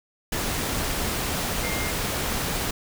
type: tone in noise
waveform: sine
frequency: 2115 Hz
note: C7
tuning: 18 cents sharp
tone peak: -32 dBFS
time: 1.63-1.91 s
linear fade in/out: 5 ms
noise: pink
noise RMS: -27 dBFS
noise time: 0.32-2.71 s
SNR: -8 dB
effects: none